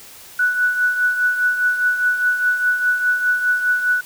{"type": "tone with tremolo", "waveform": "sine", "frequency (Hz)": 1480, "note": "F#6", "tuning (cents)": 0, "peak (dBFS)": -12, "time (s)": [0.39, 4.01], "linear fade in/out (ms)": 5, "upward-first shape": "triangle", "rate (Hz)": 4.9, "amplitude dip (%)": 65, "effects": ["white hiss -41 dBFS RMS until 4.05 s"]}